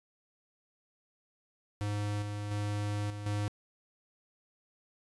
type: tone with level steps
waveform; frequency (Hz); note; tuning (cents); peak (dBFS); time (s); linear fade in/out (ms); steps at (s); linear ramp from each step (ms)
square; 103.5; G#2; -5; -32 / -36 / -32 / -39 / -31; 1.81-3.48; 0; 2.22 / 2.51 / 3.1 / 3.26; 2
effects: resampled to 24000 Hz